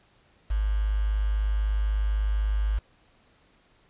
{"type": "tone with quantisation", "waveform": "sine", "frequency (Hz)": 51.91, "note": "G#1", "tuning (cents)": 0, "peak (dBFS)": -22, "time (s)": [0.5, 2.79], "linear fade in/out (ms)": 10, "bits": 7, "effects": ["pink hiss -62 dBFS RMS until 3.89 s", "resampled to 8000 Hz"]}